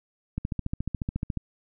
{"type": "click train", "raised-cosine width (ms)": 5, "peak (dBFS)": -16, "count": 15, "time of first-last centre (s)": [0.38, 1.373], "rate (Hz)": 14.1, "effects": []}